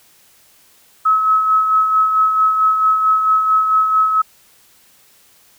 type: tone with tremolo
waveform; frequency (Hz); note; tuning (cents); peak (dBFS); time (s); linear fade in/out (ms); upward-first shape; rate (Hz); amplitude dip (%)
sine; 1287; E6; -42; -9; 1.05-4.22; 10; sine; 4.5; 45
effects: white hiss -51 dBFS RMS until 5.58 s